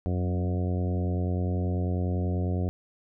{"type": "harmonic tone with a mistuned harmonic", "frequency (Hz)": 90.1, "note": "F#2", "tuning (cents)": -45, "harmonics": [1, 2, 3, 4, 5, 6, 7, 8], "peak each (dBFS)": [-26, -32, -36, -38, -40, -42, -43, -44], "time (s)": [0.06, 2.69], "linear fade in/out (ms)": 0, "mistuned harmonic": 2, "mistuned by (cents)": 15, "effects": []}